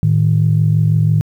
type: tone pair together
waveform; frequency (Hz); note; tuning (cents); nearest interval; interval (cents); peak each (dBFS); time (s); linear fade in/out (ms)
sine; 109.55 / 155.56; A2 / D#3; -7 / 0; tritone; 607; -12; 0.03-1.21; 0
effects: tanh soft clip ceiling -2 dBFS + 8-bit